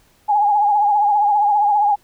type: tone with vibrato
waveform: sine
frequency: 827 Hz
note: G#5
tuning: 8 cents flat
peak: -12 dBFS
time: 0.28-1.96 s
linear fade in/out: 20 ms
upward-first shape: triangle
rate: 15 Hz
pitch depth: 67 cents each way
effects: pink hiss -56 dBFS RMS until 2.03 s